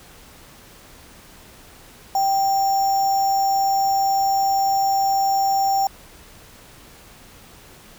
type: tone with sample-and-hold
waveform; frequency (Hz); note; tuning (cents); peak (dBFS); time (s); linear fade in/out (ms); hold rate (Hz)
sine; 782; G5; -4; -16; 2.15-5.87; 2; 6300
effects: pink hiss -46 dBFS RMS until 7.98 s